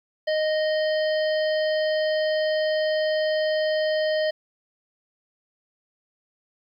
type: harmonic tone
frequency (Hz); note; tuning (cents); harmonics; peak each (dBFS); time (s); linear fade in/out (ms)
620; D#5; -6; 1 / 3 / 5 / 7 / 8; -21 / -31 / -35 / -38 / -39; 0.27-4.31; 10
effects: 10-bit